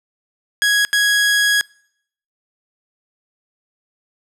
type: tone bursts at uneven times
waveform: sawtooth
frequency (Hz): 1661.2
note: G#6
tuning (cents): 0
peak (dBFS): -9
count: 2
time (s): 0.62-0.85 / 0.93-1.61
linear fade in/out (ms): 0
effects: noise-tail reverb RT60 0.7 s tail -26 dB re dry + low-pass 11000 Hz 12 dB/octave